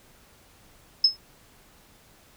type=tone with exponential decay; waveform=sine; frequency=5190 Hz; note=E8; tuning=28 cents flat; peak=-11 dBFS; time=1.04-1.17 s; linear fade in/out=5 ms; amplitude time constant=27 ms; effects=pink hiss -56 dBFS RMS until 2.36 s